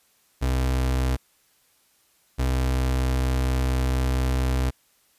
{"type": "tone pair in turn", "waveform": "35% pulse", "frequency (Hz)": [64.3, 64.3], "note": ["C2", "C2"], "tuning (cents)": [-30, -30], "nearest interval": "unison", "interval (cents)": 0, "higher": "neither", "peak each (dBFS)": -19, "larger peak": "neither", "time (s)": [[0.41, 1.17], [2.38, 4.71]], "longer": "second", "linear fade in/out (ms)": 20, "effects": ["white hiss -63 dBFS RMS until 5.18 s", "resampled to 32000 Hz"]}